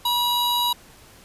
square tone pair together, 966 / 3864 Hz, B5 / B7, -39 / -39 cents, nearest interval 2 octaves, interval 2400 cents, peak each -23 dBFS, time 0.05-0.73 s, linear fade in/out 5 ms, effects pink hiss -49 dBFS RMS until 1.24 s + resampled to 32000 Hz

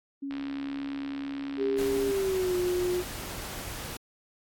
sine tone, 277.2 Hz, C#4, in tune, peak -32 dBFS, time 0.22-2.12 s, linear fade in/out 10 ms
click train, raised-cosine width 0.3 ms, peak -26 dBFS, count 108, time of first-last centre 0.31-1.858 s, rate 69.1 Hz
sine tone with pitch glide, 401.1 to 359.4 Hz, G4 to F4, +40 to +50 cents, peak -25 dBFS, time 1.57-3.04 s, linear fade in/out 50 ms, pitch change -190 cents, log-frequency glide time 2.07-2.56 s
pink noise, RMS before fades -38 dBFS, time 1.78-3.97 s, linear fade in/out 5 ms
effects AAC 64 kbps

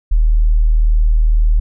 sine tone, 39 Hz, D#1, 5 cents sharp, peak -8 dBFS, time 0.11-1.6 s, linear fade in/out 10 ms, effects none

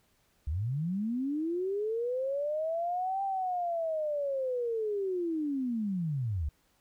sine linear two-way sweep, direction up then down, 66 to 790 to 66 Hz, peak -29 dBFS, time 0.47-6.49 s, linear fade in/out 5 ms, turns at 3.23 s, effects pink hiss -70 dBFS RMS until 6.8 s

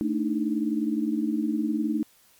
sine tone cluster, 222.4 / 294.4 / 313.9 Hz, A3 / D4 / D#4, +19 / +4 / +15 cents, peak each -27 / -28 / -28 dBFS, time 0.01-2.03 s, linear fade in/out 0 ms, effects white hiss -59 dBFS RMS until 2.39 s + MP3 96 kbps

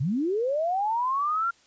sine linear sweep, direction up, 115.6 to 1396.9 Hz, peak -23 dBFS, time 0-1.51 s, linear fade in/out 10 ms, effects white hiss -60 dBFS RMS until 1.66 s + resampled to 16000 Hz

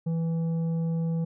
sine tone with tanh clipping, 164.81 Hz, E3, in tune, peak -26 dBFS, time 0.06-1.25 s, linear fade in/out 10 ms, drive 7 dB, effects none

